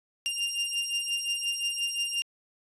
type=beating tone pair; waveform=sawtooth; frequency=2794 / 2799.7 Hz; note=F7 / F7; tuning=0 / +4 cents; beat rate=5.7 Hz; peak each=-29 / -27 dBFS; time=0.26-2.22 s; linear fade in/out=0 ms; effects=resampled to 24000 Hz